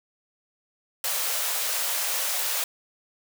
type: high-pass noise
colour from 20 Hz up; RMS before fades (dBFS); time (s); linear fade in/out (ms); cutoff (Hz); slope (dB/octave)
white; -27; 1.04-2.64; 2; 460; 96
effects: none